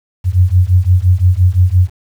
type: beating tone pair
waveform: sine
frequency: 88.2 / 94 Hz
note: F2 / F#2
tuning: +18 / +28 cents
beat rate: 5.8 Hz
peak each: -10 dBFS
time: 0.24-1.9 s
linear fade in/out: 50 ms
effects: 7-bit